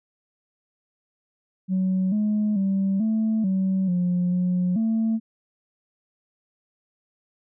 sine tone with pitch steps, 187.2 / 211.2 / 194.1 / 219.9 / 190 / 178.2 / 180.3 / 223.3 Hz, F#3 / G#3 / G3 / A3 / F#3 / F3 / F#3 / A3, +20 / +29 / -17 / -1 / +46 / +35 / -45 / +26 cents, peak -18 dBFS, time 1.68-5.2 s, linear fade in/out 50 ms, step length 440 ms, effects tanh soft clip ceiling -17 dBFS

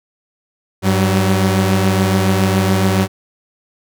sawtooth tone pair together, 98 / 188.89 Hz, G2 / F#3, 0 / +36 cents, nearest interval major seventh, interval 1136 cents, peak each -11 dBFS, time 0.82-3.08 s, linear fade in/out 50 ms, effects none

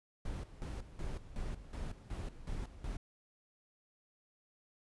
brown noise with tremolo, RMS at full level -40 dBFS, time 0.25-2.97 s, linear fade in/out 5 ms, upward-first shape square, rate 2.7 Hz, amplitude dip 75%, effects resampled to 24000 Hz

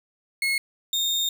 35% pulse tone pair in turn, 2171 / 3665 Hz, C#7 / A#7, -37 / -30 cents, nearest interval major sixth, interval 907 cents, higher second, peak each -20 dBFS, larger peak neither, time 0.42-0.58 / 0.93-1.29 s, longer second, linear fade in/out 2 ms, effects none

